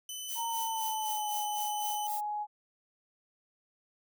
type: tone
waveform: 15% pulse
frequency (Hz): 3015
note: F#7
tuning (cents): +32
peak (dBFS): -31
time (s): 0.09-2.07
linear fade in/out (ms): 2
type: noise with tremolo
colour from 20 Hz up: violet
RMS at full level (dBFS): -39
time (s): 0.28-2.21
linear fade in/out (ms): 10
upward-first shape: sine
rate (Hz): 3.9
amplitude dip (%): 90
type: tone with pitch glide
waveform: sine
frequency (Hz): 924 to 837.6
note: A#5 to G#5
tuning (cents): -16 to +15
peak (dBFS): -32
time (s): 0.35-2.47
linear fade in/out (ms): 50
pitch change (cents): -169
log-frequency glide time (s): 0.47-1.3
effects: none